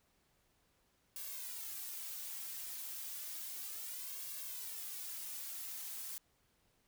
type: noise with flanger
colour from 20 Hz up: blue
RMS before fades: -45 dBFS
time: 1.16-6.18 s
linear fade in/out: 0 ms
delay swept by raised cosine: 1.8 to 3.9 ms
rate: 0.32 Hz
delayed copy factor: +1
effects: pink hiss -75 dBFS RMS until 6.87 s